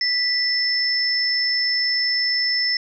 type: tone pair together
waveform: sine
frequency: 1975.5 / 5274 Hz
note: B6 / E8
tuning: 0 / 0 cents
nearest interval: octave + perfect fourth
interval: 1700 cents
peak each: -24 / -19 dBFS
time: 0.01-2.77 s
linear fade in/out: 2 ms
effects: none